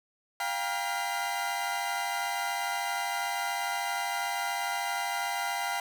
40% pulse tone cluster, 703 / 796 / 954 / 1402 / 2032 Hz, F5 / G5 / A#5 / F6 / B6, +11 / +26 / +40 / +6 / +49 cents, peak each -36 / -33 / -36 / -38 / -36 dBFS, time 0.4-5.8 s, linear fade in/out 2 ms, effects none

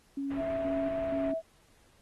sine tone with tremolo, 277.2 Hz, C#4, in tune, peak -31 dBFS, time 0.17-1.34 s, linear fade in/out 5 ms, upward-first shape square, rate 2.1 Hz, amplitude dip 60%
pink low-pass noise, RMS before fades -45 dBFS, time 0.3-1.32 s, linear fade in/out 10 ms, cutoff 2500 Hz, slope 24 dB/octave
sine tone with pitch glide, 659.3 to 652.1 Hz, E5 to E5, 0 to -19 cents, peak -30 dBFS, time 0.36-1.42 s, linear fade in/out 50 ms, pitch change -19 cents, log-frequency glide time 1.18-1.3 s
effects pink hiss -65 dBFS RMS until 2.01 s + AAC 32 kbps

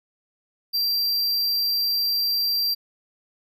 square tone, 4718 Hz, D8, 7 cents sharp, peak -21 dBFS, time 0.73-2.75 s, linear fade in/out 20 ms, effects none

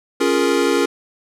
square chord, Bb minor seventh, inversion first, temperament equal, 277.2 / 349.2 / 415.3 / 466.2 Hz, Db4 / F4 / Ab4 / Bb4, 0 / 0 / 0 / 0 cents, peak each -21 dBFS, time 0.2-0.86 s, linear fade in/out 10 ms, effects low-pass 10000 Hz 12 dB/octave

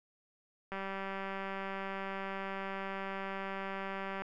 click train, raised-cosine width 0.5 ms, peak -25 dBFS, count 680, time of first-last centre 0.72-4.22 s, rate 194 Hz, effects none

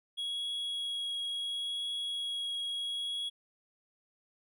triangle tone with vibrato, 3322 Hz, G#7, in tune, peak -32 dBFS, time 0.17-3.3 s, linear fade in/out 20 ms, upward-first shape triangle, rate 0.72 Hz, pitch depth 9 cents each way, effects none

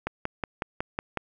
click train, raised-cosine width 0.5 ms, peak -13 dBFS, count 7, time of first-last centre 0.07-1.173 s, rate 5.44 Hz, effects none

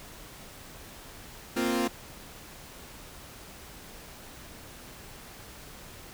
sawtooth chord, Bb suspended second, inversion none, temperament equal, 233.1 / 261.6 / 349.2 Hz, Bb3 / C4 / F4, 0 / 0 / 0 cents, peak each -26 dBFS, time 1.56-1.88 s, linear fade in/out 10 ms, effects pink hiss -47 dBFS RMS until 6.13 s

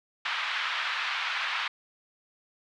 pink band-pass noise, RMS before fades -31 dBFS, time 0.25-1.68 s, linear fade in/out 5 ms, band 1100 to 3600 Hz, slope 24 dB/octave, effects none

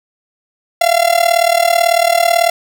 45% pulse tone with amplitude modulation, 685 Hz, F5, 34 cents flat, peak -6 dBFS, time 0.81-2.5 s, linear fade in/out 5 ms, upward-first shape sine, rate 38.1 Hz, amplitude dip 85%, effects none

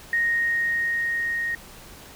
sine tone with level ramp, 1864.7 Hz, A#6, in tune, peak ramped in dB -19 to -24 dBFS, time 0.13-1.55 s, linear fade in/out 2 ms, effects pink hiss -45 dBFS RMS until 2.15 s

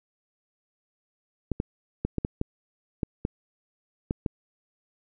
clicks, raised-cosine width 3 ms, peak -13 dBFS, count 10, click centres 1.517 / 1.601 / 2.05 / 2.183 / 2.249 / 2.414 / 3.032 / 3.251 / 4.109 / 4.262 s, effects none

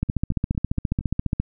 two click trains, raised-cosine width 5 ms, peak -9 / -24 dBFS, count 21 / 5, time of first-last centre 0.03-1.4 / 0.09-1.01 s, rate 14.6 / 4.35 Hz, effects none

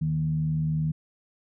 sine tone with frequency modulation, 155.56 Hz, D#3, in tune, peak -23 dBFS, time 0.01-0.92 s, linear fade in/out 10 ms, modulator 77 Hz, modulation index 0.37, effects none

